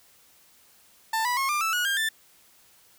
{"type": "tone with pitch steps", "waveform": "30% pulse", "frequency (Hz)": [890, 981.8, 1083.1, 1194.9, 1318.2, 1454.2, 1604.2, 1769.7], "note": ["A5", "B5", "C#6", "D6", "E6", "F#6", "G6", "A6"], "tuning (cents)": [20, -10, -40, 30, 0, -30, 40, 10], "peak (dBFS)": -21, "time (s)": [1.13, 2.09], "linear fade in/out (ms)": 5, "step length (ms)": 120, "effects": ["white hiss -58 dBFS RMS until 2.98 s"]}